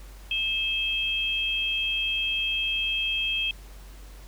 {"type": "tone pair together", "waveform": "sine", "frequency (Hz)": [2610, 3210], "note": ["E7", "G7"], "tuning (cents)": [-18, 40], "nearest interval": "major third", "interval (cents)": 358, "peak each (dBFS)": -27, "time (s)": [0.31, 3.51], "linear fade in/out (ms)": 2, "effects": ["added 48 Hz sine -42 dBFS peak until 4.27 s", "pink hiss -52 dBFS RMS until 4.27 s"]}